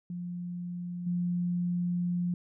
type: tone with level steps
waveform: sine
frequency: 176.1 Hz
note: F3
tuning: 15 cents sharp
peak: -34 / -27 dBFS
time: 0.1-2.34 s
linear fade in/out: 2 ms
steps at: 1.06 s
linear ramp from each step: 10 ms
effects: none